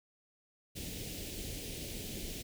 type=band-stop noise; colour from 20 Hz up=pink; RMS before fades=-42 dBFS; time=0.75-2.43 s; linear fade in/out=20 ms; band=550 to 2400 Hz; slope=24 dB/octave; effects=none